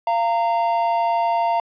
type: tone pair together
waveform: triangle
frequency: 690 / 921.9 Hz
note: F5 / A#5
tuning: -21 / -19 cents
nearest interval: perfect fourth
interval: 502 cents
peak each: -18 dBFS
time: 0.07-1.6 s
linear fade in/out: 2 ms
effects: resampled to 11025 Hz